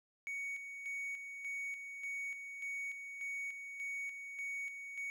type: tone with tremolo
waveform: triangle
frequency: 2235 Hz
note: C#7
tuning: 14 cents sharp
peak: -37 dBFS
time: 0.27-5.1 s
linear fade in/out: 0 ms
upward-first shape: square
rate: 1.7 Hz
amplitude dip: 50%
effects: none